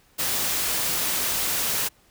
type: noise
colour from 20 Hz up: white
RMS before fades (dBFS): -25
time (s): 0.18-1.89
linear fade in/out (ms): 20
effects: pink hiss -59 dBFS RMS until 2.1 s